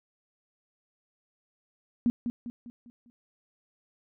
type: tone with echo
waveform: sine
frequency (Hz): 238.9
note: A#3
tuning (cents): +43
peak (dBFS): -20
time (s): 2.06-2.1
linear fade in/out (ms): 0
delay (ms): 200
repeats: 5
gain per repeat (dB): -7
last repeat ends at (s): 3.1
effects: none